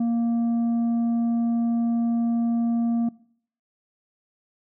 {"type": "tone with tanh clipping", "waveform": "triangle", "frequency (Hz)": 233.1, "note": "A#3", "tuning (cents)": 0, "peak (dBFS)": -21, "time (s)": [0, 3.09], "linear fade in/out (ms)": 5, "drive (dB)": 9, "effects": ["noise-tail reverb RT60 0.6 s tail -22 dB re dry"]}